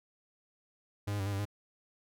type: tone with pitch steps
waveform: 45% pulse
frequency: 102 / 102.7 / 97.3 / 101.9 / 98.5 / 102.8 Hz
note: G#2 / G#2 / G2 / G#2 / G2 / G#2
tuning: -31 / -19 / -12 / -32 / +9 / -17 cents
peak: -32 dBFS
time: 1.07-1.454 s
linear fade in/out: 10 ms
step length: 64 ms
effects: none